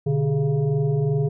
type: tone with frequency modulation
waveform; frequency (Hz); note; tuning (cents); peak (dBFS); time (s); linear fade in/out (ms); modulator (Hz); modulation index
sine; 146.83; D3; 0; -18; 0.06-1.29; 10; 271; 0.93
effects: none